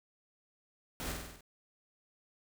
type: noise with echo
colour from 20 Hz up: pink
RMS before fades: -40 dBFS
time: 1-1.12 s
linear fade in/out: 0 ms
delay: 48 ms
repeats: 6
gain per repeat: -3 dB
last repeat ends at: 1.408 s
effects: none